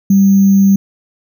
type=tone with sample-and-hold; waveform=sine; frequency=196 Hz; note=G3; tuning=in tune; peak=-5 dBFS; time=0.1-0.76 s; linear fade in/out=5 ms; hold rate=6300 Hz; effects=none